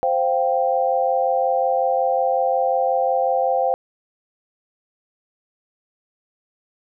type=chord; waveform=sine; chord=C suspended fourth; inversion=none; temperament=equal; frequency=523.3 / 698.5 / 784 Hz; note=C5 / F5 / G5; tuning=0 / 0 / 0 cents; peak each=-20 / -22 / -21 dBFS; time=0.03-3.74 s; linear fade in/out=0 ms; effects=none